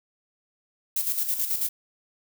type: noise with tremolo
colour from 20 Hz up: violet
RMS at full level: -25 dBFS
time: 0.96-1.69 s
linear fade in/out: 5 ms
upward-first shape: square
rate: 9.2 Hz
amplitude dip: 55%
effects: none